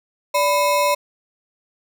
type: ring-modulated tone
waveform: square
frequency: 789 Hz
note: G5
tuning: 11 cents sharp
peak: -13 dBFS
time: 0.34-0.95 s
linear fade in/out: 10 ms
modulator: 208 Hz
effects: 9-bit